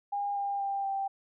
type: tone with pitch steps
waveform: sine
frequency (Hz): 810 / 801.2 / 792.4 / 783.8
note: G#5 / G5 / G5 / G5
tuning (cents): -43 / +38 / +18 / 0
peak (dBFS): -29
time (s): 0.12-1.08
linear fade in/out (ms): 10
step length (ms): 240
effects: none